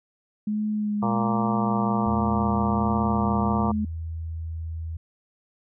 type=tone with vibrato; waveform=sine; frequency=210 Hz; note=G#3; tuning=19 cents sharp; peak=-23 dBFS; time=0.47-3.85 s; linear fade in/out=5 ms; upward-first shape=sine; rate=1.3 Hz; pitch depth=24 cents each way
type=harmonic tone; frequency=116.54 Hz; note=A#2; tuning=in tune; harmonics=1 / 2 / 3 / 4 / 5 / 6 / 7 / 8 / 9 / 10; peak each=-31 / -39 / -35 / -34 / -39 / -31 / -35 / -30 / -36 / -31 dBFS; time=1.02-3.72 s; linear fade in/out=10 ms
type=tone with pitch glide; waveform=sine; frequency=82.41 to 81.37 Hz; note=E2 to E2; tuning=0 to -22 cents; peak=-29 dBFS; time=2.06-4.97 s; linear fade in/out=5 ms; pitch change=-22 cents; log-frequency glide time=2.66-4.53 s
effects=none